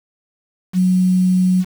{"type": "tone with quantisation", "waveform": "sine", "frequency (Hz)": 183.8, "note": "F#3", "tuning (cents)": -11, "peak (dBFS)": -11, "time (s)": [0.73, 1.65], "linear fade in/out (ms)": 50, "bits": 6, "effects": []}